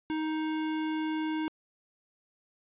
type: tone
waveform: square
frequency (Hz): 312.8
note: D#4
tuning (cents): +9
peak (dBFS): -30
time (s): 0.1-1.48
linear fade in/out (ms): 0
effects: resampled to 8000 Hz